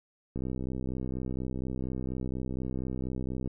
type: click train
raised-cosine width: 3 ms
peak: -22 dBFS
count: 201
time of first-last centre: 0.36-3.475 s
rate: 64.2 Hz
effects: none